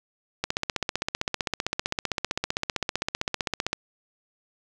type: click train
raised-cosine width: 0.2 ms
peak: -8 dBFS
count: 52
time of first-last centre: 0.44-3.73 s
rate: 15.5 Hz
effects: none